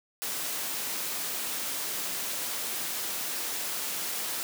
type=high-pass noise; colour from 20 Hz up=white; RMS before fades=-33 dBFS; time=0.22-4.43 s; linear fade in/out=0 ms; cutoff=180 Hz; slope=12 dB/octave; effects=none